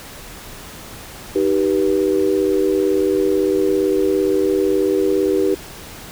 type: chord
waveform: sine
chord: Eb augmented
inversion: none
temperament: just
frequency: 311.1 / 388.9 / 486.1 Hz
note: Eb4 / G4 / B4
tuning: 0 / -14 / -28 cents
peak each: -20 / -16 / -21 dBFS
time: 1.35-5.55 s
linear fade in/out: 10 ms
effects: pink hiss -36 dBFS RMS until 6.11 s